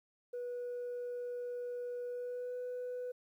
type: tone with pitch glide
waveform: sine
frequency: 488.2 to 496.2 Hz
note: B4 to B4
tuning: -20 to +8 cents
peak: -36 dBFS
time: 0.33-3.12 s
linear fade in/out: 10 ms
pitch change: +28 cents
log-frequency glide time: 2.05-2.57 s
effects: tanh soft clip ceiling -36 dBFS + 12-bit